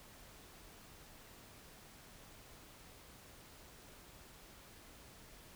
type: silence
effects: pink hiss -58 dBFS RMS until 5.55 s